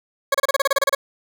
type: tone bursts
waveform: 20% pulse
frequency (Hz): 552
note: C#5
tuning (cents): -7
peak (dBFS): -10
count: 12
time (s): 0.32-0.95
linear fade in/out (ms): 5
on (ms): 25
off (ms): 30
effects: none